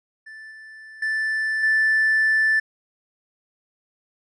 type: tone with level steps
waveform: triangle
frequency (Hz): 1760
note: A6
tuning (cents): 0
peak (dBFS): -36 / -38 / -19 / -13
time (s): 0.26-2.6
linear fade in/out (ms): 10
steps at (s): 0.51 / 1.02 / 1.63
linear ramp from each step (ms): 5
effects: tanh soft clip ceiling -12 dBFS + resampled to 22050 Hz